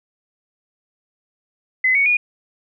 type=tone with pitch steps; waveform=sine; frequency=2032 / 2229 / 2445 Hz; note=B6 / C#7 / D#7; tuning=+49 / +9 / -31 cents; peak=-13 dBFS; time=1.84-2.17 s; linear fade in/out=5 ms; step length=110 ms; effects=none